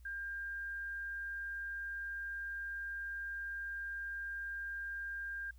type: tone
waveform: sine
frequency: 1600 Hz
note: G6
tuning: 35 cents sharp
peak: -39 dBFS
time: 0.05-5.51 s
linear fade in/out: 5 ms
effects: added 60 Hz sine -54 dBFS peak until 5.58 s + white hiss -74 dBFS RMS until 5.58 s